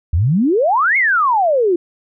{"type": "exponential two-way sweep", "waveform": "sine", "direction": "up then down", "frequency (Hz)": [73.42, 2225, 334], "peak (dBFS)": -11, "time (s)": [0.13, 1.76], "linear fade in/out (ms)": 5, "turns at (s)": 0.97, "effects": []}